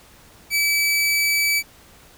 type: tone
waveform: sawtooth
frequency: 2300 Hz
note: D7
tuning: 37 cents flat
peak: -14 dBFS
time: 0.5-1.63 s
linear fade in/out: 50 ms
effects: pink hiss -49 dBFS RMS until 2.17 s

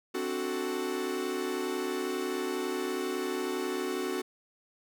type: chord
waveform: 45% pulse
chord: D dominant seventh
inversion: third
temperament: equal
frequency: 261.6 / 293.7 / 370 / 440 Hz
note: C4 / D4 / F#4 / A4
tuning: 0 / 0 / 0 / 0 cents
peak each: -38 / -39 / -33 / -38 dBFS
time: 0.14-4.22 s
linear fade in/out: 10 ms
effects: none

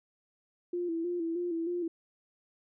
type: tone with vibrato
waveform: sine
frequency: 340.9 Hz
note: F4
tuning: 42 cents flat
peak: -30 dBFS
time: 0.73-1.88 s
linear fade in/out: 5 ms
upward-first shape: square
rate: 3.2 Hz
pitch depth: 53 cents each way
effects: none

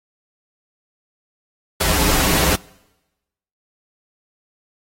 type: noise with comb filter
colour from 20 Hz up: pink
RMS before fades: -17 dBFS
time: 1.8-2.56 s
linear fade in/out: 10 ms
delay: 8.5 ms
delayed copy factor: -0.95
effects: noise-tail reverb RT60 1.0 s tail -25 dB re dry + AAC 48 kbps

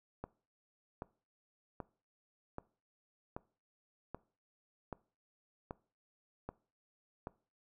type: click train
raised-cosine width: 1 ms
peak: -27 dBFS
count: 10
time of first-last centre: 0.24-7.271 s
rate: 1.28 Hz
effects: noise-tail reverb RT60 0.4 s tail -21 dB re dry

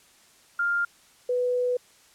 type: tone pair in turn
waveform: sine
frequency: 1400 / 495 Hz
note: F6 / B4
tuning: +4 / +4 cents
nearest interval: octave + tritone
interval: 1800 cents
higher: first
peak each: -22 / -22 dBFS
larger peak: neither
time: 0.59-0.85 / 1.29-1.77 s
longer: second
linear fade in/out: 5 ms
effects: white hiss -57 dBFS RMS until 2.14 s + low-pass 10000 Hz 12 dB/octave

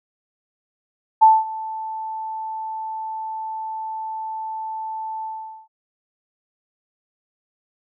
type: tone with ADSR envelope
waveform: sine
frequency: 880 Hz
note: A5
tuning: in tune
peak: -6 dBFS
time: 1.21-5.68 s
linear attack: 19 ms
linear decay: 210 ms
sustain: -20 dB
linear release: 440 ms
effects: none

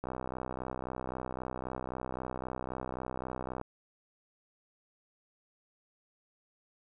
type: click train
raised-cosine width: 1 ms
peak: -23 dBFS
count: 229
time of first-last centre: 0.04-3.614 s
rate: 63.8 Hz
effects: none

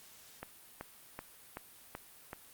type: click train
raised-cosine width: 0.5 ms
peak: -26 dBFS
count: 6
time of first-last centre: 0.43-2.331 s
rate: 2.63 Hz
effects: white hiss -57 dBFS RMS until 2.53 s + Opus 48 kbps

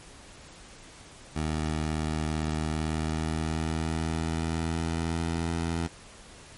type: tone with pitch glide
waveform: 15% pulse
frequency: 77.78 to 83.36 Hz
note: D#2 to E2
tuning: 0 to +20 cents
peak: -21 dBFS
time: 1.35-5.88 s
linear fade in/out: 20 ms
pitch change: +120 cents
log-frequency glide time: 2.57-5.47 s
effects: pink hiss -49 dBFS RMS until 6.57 s + MP3 48 kbps

